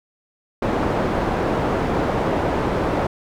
white low-pass noise, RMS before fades -21 dBFS, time 0.62-3.07 s, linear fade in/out 5 ms, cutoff 700 Hz, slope 12 dB/octave, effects none

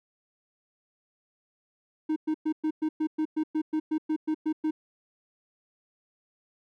triangle tone bursts, 311.1 Hz, D#4, in tune, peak -22 dBFS, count 15, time 2.09-4.71 s, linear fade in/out 10 ms, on 72 ms, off 110 ms, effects none

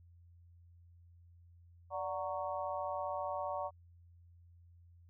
harmonic tone with a mistuned harmonic, 185 Hz, F#3, in tune, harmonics 3 / 4 / 5 / 6, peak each -40 / -41 / -42 / -43 dBFS, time 1.9-3.71 s, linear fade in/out 50 ms, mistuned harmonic 3, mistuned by +84 cents, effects added 86 Hz sine -58 dBFS peak until 5.09 s

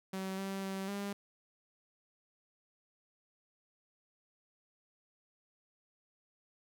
sawtooth tone with pitch steps, 190.5 / 194.2 / 192.9 / 200.8 Hz, G3 / G3 / G3 / G3, -49 / -16 / -28 / +42 cents, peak -33 dBFS, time 0.13-1.13 s, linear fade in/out 5 ms, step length 250 ms, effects none

